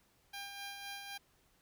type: tone with tremolo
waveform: 10% pulse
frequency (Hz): 800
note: G5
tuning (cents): +35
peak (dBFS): -34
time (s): 0.33-1.18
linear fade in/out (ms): 10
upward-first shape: sine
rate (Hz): 3.9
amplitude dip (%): 40
effects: pink hiss -71 dBFS RMS until 1.61 s